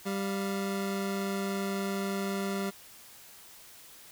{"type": "tone pair together", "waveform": "25% pulse", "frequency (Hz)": [196.4, 699.3], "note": ["G3", "F5"], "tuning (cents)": [4, 2], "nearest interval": "octave + minor seventh", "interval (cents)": 2198, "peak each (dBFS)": [-27, -37], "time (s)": [0.05, 2.71], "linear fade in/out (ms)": 20, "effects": ["white hiss -52 dBFS RMS until 4.11 s"]}